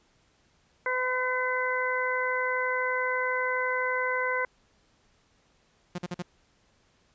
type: harmonic tone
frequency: 507 Hz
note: B4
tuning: 45 cents sharp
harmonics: 1 / 2 / 3 / 4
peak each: -31 / -31 / -31 / -31 dBFS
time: 0.86-4.45 s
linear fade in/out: 2 ms
type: tone bursts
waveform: sawtooth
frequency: 177.3 Hz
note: F3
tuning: 26 cents sharp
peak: -27 dBFS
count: 4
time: 5.95-6.223 s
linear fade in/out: 5 ms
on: 33 ms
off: 47 ms
effects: pink hiss -66 dBFS RMS until 7.14 s + resampled to 16000 Hz